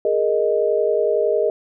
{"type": "chord", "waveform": "sine", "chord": "Ab suspended second", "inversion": "none", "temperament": "equal", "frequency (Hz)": [415.3, 466.2, 622.3], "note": ["Ab4", "Bb4", "Eb5"], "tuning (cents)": [0, 0, 0], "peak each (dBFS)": -20, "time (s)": [0.05, 1.5], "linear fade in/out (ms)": 2, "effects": []}